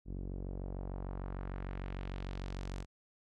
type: tone with low-pass filter sweep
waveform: sawtooth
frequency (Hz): 46.66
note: F#1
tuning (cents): +15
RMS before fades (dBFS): -41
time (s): 0.05-2.86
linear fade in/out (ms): 50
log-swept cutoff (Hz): 300 to 7800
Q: 1.2
effects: none